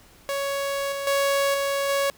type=tone with level steps; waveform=sawtooth; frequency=557 Hz; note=C#5; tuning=8 cents sharp; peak=-21 / -24 / -16 / -19 / -17 dBFS; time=0.29-2.1 s; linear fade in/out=0 ms; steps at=0.92 / 1.07 / 1.54 / 1.89 s; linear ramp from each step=2 ms; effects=pink hiss -53 dBFS RMS until 2.17 s